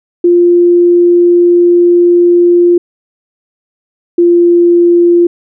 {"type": "tone pair in turn", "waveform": "sine", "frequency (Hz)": [349.2, 346.2], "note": ["F4", "F4"], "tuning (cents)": [0, -15], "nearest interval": "unison", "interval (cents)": 15, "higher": "first", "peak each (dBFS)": -3, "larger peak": "neither", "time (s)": [[0.24, 2.78], [4.18, 5.27]], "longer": "first", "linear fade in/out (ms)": 5, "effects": []}